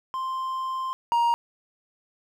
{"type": "tone pair in turn", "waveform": "triangle", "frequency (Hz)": [1046.5, 940.5], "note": ["C6", "A#5"], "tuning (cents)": [0, 15], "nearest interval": "major second", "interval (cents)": 185, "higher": "first", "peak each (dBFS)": [-25, -17], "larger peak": "second", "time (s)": [[0.14, 0.93], [1.12, 1.34]], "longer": "first", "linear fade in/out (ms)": 0, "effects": []}